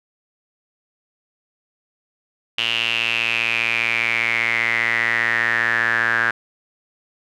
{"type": "tone with band-pass filter sweep", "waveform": "sawtooth", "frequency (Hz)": 115, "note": "A#2", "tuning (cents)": -23, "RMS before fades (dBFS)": -20, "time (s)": [2.58, 6.31], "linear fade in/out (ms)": 5, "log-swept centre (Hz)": [2900, 1600], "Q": 8.8, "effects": []}